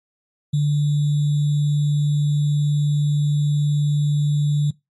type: tone with sample-and-hold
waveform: sine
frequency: 146.83 Hz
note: D3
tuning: in tune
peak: -15 dBFS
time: 0.53-4.71 s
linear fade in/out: 10 ms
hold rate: 3675 Hz
effects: noise-tail reverb RT60 0.2 s tail -22 dB re dry + MP3 48 kbps